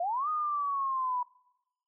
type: linear two-way sweep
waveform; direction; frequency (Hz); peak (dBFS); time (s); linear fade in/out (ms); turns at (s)
sine; up then down; 659.3 to 1244.5 to 977; -28; 0-1.23; 5; 0.29
effects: noise-tail reverb RT60 1.0 s tail -26 dB re dry